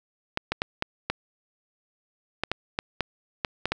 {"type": "clicks", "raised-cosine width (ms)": 0.3, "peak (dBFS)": -9, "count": 12, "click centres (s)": [0.374, 0.52, 0.619, 0.824, 1.1, 2.436, 2.516, 2.789, 3.007, 3.448, 3.656, 3.72], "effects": []}